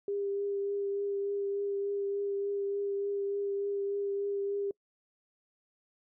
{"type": "tone with vibrato", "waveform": "sine", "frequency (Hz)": 400.7, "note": "G4", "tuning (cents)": 38, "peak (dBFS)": -30, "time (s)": [0.08, 4.71], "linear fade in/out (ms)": 2, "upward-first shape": "triangle", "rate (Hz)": 3.4, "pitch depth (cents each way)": 16, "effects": ["noise-tail reverb RT60 0.1 s tail -26 dB re dry"]}